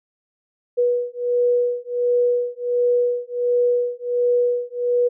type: beating tone pair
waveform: sine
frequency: 486.3 / 487.7 Hz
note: B4 / B4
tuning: -27 / -22 cents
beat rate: 1.4 Hz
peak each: -20 / -20 dBFS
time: 0.77-5.09 s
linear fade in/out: 20 ms
effects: none